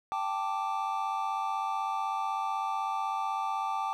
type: chord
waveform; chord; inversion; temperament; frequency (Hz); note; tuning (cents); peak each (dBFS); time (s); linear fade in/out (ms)
triangle; G suspended second; none; equal; 784 / 880 / 1174.7; G5 / A5 / D6; 0 / 0 / 0; -32; 0.12-3.93; 0
effects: none